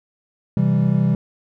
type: chord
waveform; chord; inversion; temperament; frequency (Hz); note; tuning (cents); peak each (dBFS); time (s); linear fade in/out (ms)
triangle; C major; none; equal; 130.81 / 164.81 / 196; C3 / E3 / G3; 0 / 0 / 0; -17; 0.57-1.15; 2
effects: none